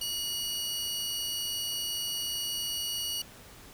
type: tone pair together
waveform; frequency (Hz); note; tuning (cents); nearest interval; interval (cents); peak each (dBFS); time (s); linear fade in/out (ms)
sawtooth; 2900 / 4525; F#7 / C#8; -35 / +35; minor sixth; 770; -30 / -33; 0.01-3.22; 5
effects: pink hiss -51 dBFS RMS until 3.73 s